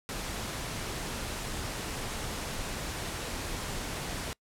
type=noise; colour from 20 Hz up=pink; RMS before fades=-36 dBFS; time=0.09-4.33 s; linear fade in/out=0 ms; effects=noise-tail reverb RT60 0.1 s tail -25 dB re dry + low-pass 11000 Hz 12 dB/octave